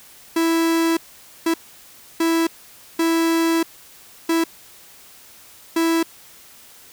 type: tone bursts at uneven times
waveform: 45% pulse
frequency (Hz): 329.6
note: E4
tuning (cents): 0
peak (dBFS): -16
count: 6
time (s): 0.36-0.97 / 1.46-1.54 / 2.2-2.47 / 2.99-3.63 / 4.29-4.44 / 5.76-6.03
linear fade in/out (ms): 5
effects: white hiss -46 dBFS RMS until 6.92 s